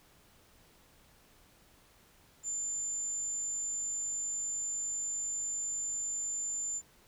sine tone, 7150 Hz, A8, 27 cents sharp, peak -33 dBFS, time 2.43-6.82 s, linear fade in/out 50 ms, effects pink hiss -63 dBFS RMS until 7.07 s

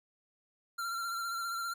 square tone with vibrato, 1371 Hz, F6, 32 cents flat, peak -35 dBFS, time 0.78-1.74 s, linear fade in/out 10 ms, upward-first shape triangle, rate 15 Hz, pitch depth 39 cents each way, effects none

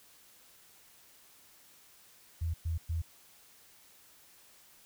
sine tone bursts, 82.41 Hz, E2, in tune, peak -30 dBFS, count 3, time 2.41-3.02 s, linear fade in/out 10 ms, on 130 ms, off 110 ms, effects white hiss -60 dBFS RMS until 4.85 s

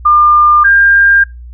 sine tone pair in turn, 1200 / 1601.8 Hz, D6 / G6, +37 / +37 cents, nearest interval perfect fourth, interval 500 cents, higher second, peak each -4 dBFS, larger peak neither, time 0.05-0.64 / 0.64-1.24 s, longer second, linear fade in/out 10 ms, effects noise-tail reverb RT60 0.2 s tail -19 dB re dry + added 60 Hz sine -27 dBFS peak until 1.53 s

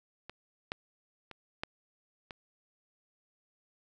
clicks, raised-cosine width 0.3 ms, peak -27 / -18 / -29 / -18 / -26 dBFS, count 5, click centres 0.296 / 0.719 / 1.313 / 1.635 / 2.308 s, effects none

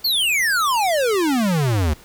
square exponential sweep, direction down, 4552 to 71.2 Hz, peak -17 dBFS, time 0.04-1.94 s, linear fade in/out 10 ms, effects pink hiss -47 dBFS RMS until 2.04 s

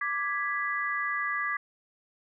sine chord, G# diminished, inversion second, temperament equal, 1174.7 / 1661.2 / 1975.5 Hz, D6 / G#6 / B6, 0 / 0 / 0 cents, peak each -32 dBFS, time 0.01-1.57 s, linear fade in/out 5 ms, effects none

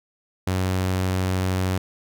sawtooth tone, 93.1 Hz, F#2, 11 cents sharp, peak -17 dBFS, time 0.47-1.78 s, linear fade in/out 5 ms, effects none

